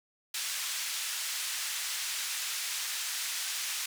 white band-pass noise, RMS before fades -35 dBFS, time 0.34-3.86 s, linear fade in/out 5 ms, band 1600 to 8400 Hz, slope 12 dB/octave, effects none

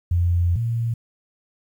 sine tone pair in turn, 86.9 / 116 Hz, F2 / A#2, -8 / -8 cents, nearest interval perfect fourth, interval 500 cents, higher second, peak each -16 / -20 dBFS, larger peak first, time 0.11-0.56 / 0.56-0.94 s, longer first, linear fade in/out 5 ms, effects 9-bit

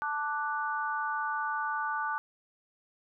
sine chord, D major, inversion second, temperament equal, 880 / 1174.7 / 1480 Hz, A5 / D6 / F#6, 0 / 0 / 0 cents, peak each -34 dBFS, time 0.02-2.18 s, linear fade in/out 0 ms, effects none

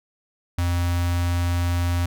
square tone with notch filter, 87.1 Hz, F2, 4 cents flat, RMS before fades -22 dBFS, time 0.58-2.06 s, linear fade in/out 5 ms, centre 410 Hz, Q 1.2, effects none

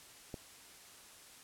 click, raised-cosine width 2 ms, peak -28 dBFS, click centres 0.342 s, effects white hiss -56 dBFS RMS until 1.43 s + low-pass 11000 Hz 12 dB/octave

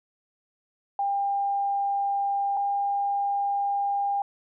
sine tone pair in turn, 799 / 803 Hz, G5 / G5, +33 / +41 cents, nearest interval unison, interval 8 cents, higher second, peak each -23 dBFS, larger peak neither, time 0.99-2.57 / 2.57-4.22 s, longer second, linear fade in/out 2 ms, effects none

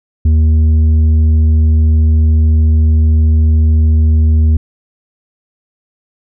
triangle tone with tanh clipping, 78.4 Hz, D#2, 14 cents sharp, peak -7 dBFS, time 0.25-4.57 s, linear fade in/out 5 ms, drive 10 dB, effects none

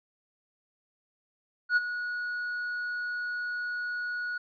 triangle tone with ADSR envelope, 1458 Hz, F#6, 26 cents flat, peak -17 dBFS, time 1.69-4.38 s, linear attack 75 ms, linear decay 26 ms, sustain -12 dB, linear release 6 ms, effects resampled to 11025 Hz

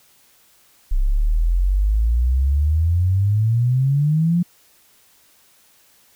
sine exponential sweep, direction up, 31.96 to 178 Hz, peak -14 dBFS, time 0.91-4.43 s, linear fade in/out 10 ms, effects white hiss -55 dBFS RMS until 6.15 s

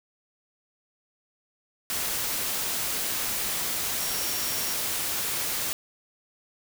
sine tone in noise, 5588 Hz, F8, in tune, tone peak -36 dBFS, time 4-4.74 s, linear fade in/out 0 ms, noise white, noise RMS -29 dBFS, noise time 1.9-5.73 s, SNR -10 dB, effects none

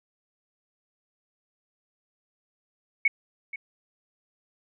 sine tone with echo, 2217 Hz, C#7, in tune, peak -17 dBFS, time 3.05-3.08 s, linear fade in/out 5 ms, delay 480 ms, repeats 1, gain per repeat -15 dB, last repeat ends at 3.56 s, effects none

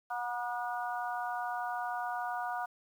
harmonic tone with a mistuned harmonic, 242.5 Hz, B3, 31 cents flat, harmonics 3 / 4 / 5 / 6, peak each -36 / -39 / -42 / -41 dBFS, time 0.1-2.66 s, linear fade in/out 10 ms, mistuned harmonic 4, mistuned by -17 cents, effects 10-bit

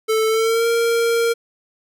square tone with pitch glide, 440 to 464 Hz, A4 to A#4, 0 to -8 cents, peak -16 dBFS, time 0.08-1.34 s, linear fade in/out 20 ms, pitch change +92 cents, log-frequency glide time 0.28-0.67 s, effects none

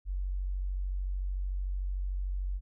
sine tone, 46.74 Hz, F#1, 18 cents sharp, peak -30 dBFS, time 0.05-2.61 s, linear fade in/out 50 ms, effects none

